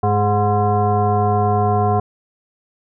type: tone with frequency modulation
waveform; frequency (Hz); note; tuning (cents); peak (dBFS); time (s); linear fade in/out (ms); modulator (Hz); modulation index
sine; 415.3; G#4; 0; -13; 0.03-2; 5; 313; 1.7
effects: none